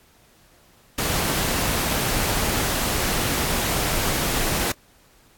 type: noise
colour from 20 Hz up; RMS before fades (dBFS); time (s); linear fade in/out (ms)
pink; -23; 0.98-4.72; 5
effects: pink hiss -56 dBFS RMS until 5.37 s + AAC 64 kbps